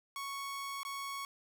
sawtooth tone with dropouts, 1108.7 Hz, C#6, in tune, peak -35 dBFS, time 0.16-1.25 s, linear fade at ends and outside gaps 1 ms, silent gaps 0.832-0.85 s, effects 12-bit

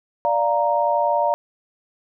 sine chord, Bb major, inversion first, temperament equal, 587.3 / 698.5 / 932.3 Hz, D5 / F5 / Bb5, 0 / 0 / 0 cents, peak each -21 / -22 / -20 dBFS, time 0.25-1.34 s, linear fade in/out 0 ms, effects none

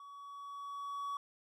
triangle tone with level ramp, 1130 Hz, C#6, 33 cents sharp, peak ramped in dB -48 to -34 dBFS, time 0-1.17 s, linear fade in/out 2 ms, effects none

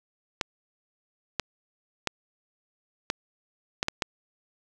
clicks, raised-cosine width 0.2 ms, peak -8 dBFS, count 7, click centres 0.412 / 1.397 / 2.073 / 3.101 / 3.829 / 3.884 / 4.022 s, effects none

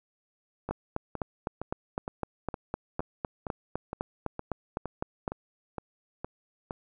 two click trains, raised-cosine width 1 ms, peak -20 / -16 dBFS, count 14 / 19, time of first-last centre 0.69-6.709 / 0.71-5.279 s, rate 2.16 / 3.94 Hz, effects none

